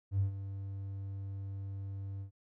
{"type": "tone with ADSR envelope", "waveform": "triangle", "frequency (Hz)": 98, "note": "G2", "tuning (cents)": 0, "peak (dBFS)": -22, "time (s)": [0.11, 2.31], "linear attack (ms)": 87, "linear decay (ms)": 110, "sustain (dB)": -14, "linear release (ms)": 98, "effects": ["tanh soft clip ceiling -24 dBFS"]}